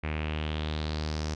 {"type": "tone with low-pass filter sweep", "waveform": "sawtooth", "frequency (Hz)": 77, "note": "D#2", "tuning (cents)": -17, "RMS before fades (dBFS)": -32, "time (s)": [0.03, 1.35], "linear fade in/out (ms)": 10, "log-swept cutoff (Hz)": [2300, 5800], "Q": 3.7, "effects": []}